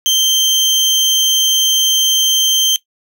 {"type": "tone with amplitude modulation", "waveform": "30% pulse", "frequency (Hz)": 3136, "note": "G7", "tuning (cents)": 0, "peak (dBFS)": -6, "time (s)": [0.06, 2.76], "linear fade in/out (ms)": 0, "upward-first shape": "sine", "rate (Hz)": 191, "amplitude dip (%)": 25, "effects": ["noise-tail reverb RT60 0.1 s tail -17 dB re dry"]}